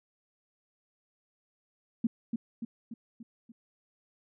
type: tone with echo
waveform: sine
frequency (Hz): 230.5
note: A#3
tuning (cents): -19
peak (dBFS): -23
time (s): 2.04-2.07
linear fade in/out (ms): 5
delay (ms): 290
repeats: 5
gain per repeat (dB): -5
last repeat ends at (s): 3.52
effects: none